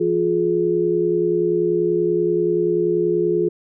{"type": "tone cluster", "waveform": "sine", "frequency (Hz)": [170.7, 353.3, 423.7], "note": ["F3", "F4", "G#4"], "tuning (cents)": [-39, 20, 35], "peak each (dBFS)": [-27, -18, -20], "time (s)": [0, 3.49], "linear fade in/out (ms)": 10, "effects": []}